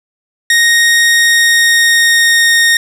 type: tone with pitch glide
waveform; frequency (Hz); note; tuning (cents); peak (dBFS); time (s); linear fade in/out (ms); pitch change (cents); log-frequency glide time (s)
sawtooth; 1864.7 to 1852.9; A#6 to A#6; 0 to -11; -3; 0.5-2.77; 2; -11; 1.07-2.5
effects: low-pass 12000 Hz 12 dB/octave + 7-bit

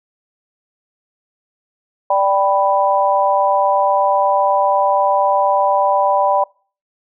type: chord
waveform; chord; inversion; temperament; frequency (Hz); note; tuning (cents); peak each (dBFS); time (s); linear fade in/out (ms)
sine; G major; second; equal; 587.3 / 784 / 987.8; D5 / G5 / B5; 0 / 0 / 0; -16; 2.1-6.44; 5
effects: noise-tail reverb RT60 0.4 s tail -25 dB re dry

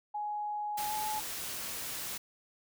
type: tone with pitch glide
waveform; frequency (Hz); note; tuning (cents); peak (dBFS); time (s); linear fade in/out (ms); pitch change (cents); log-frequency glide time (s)
sine; 836 to 854.1; G#5 to G#5; +11 to +48; -33; 0.14-1.2; 10; +37; 0.87-0.94
type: noise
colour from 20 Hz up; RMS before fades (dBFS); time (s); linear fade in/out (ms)
white; -39; 0.77-2.18; 10
effects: none

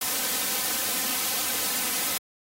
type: noise with comb filter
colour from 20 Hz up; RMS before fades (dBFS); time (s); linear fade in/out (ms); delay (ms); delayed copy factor
white; -27; 0.01-2.18; 5; 3.9; +0.75
effects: high-pass 100 Hz 12 dB/octave + AAC 48 kbps

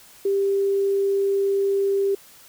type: tone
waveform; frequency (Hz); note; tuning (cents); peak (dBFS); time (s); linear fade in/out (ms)
sine; 395.1; G4; +14; -18; 0.25-2.15; 5
effects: white hiss -49 dBFS RMS until 2.48 s

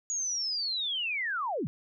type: linear sweep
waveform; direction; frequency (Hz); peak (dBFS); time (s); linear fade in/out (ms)
sine; down; 6770 to 109.9; -29; 0.1-1.67; 0
effects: none

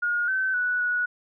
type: tone with pitch steps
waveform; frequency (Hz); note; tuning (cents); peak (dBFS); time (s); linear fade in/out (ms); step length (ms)
sine; 1432 / 1534 / 1476 / 1464; F6 / G6 / F#6 / F#6; +43 / -38 / -5 / -19; -22; 0.02-1.06; 10; 260
effects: none

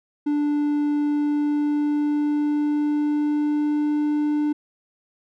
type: tone with pitch glide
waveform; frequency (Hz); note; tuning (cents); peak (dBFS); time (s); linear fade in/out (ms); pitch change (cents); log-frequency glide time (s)
triangle; 293.7 to 297.6; D4 to D4; 0 to +23; -17; 0.26-4.53; 10; +23; 0.99-3.96
effects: none

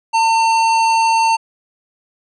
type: tone with hard clipping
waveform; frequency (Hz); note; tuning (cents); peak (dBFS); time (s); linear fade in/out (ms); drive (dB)
sine; 903; A5; +45; -13; 0.13-1.37; 20; 15
effects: resampled to 24000 Hz

